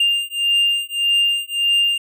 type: beating tone pair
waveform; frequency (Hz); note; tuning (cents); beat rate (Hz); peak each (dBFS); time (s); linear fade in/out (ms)
triangle; 2800 / 2801.7; F7 / F7; +4 / +5; 1.7; -17; 0-1.98; 5
effects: none